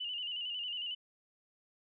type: tone with vibrato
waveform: sine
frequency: 2910 Hz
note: F#7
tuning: 29 cents flat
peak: -36 dBFS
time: 0-0.95 s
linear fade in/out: 10 ms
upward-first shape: square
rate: 11 Hz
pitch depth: 49 cents each way
effects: none